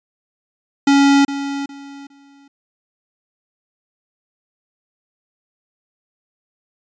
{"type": "tone with echo", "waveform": "square", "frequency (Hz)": 279.4, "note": "C#4", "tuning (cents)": 14, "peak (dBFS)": -10, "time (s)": [0.87, 1.25], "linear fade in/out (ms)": 5, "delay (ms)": 410, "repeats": 3, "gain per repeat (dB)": -12, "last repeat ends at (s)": 2.48, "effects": ["resampled to 16000 Hz"]}